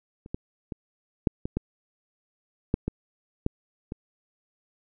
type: clicks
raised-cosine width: 3 ms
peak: -30 / -17 / -20 / -7 / -17 / -13 / -9 / -14 / -11 / -20 dBFS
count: 10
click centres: 0.261 / 0.345 / 0.722 / 1.272 / 1.455 / 1.57 / 2.741 / 2.88 / 3.464 / 3.921 s
effects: none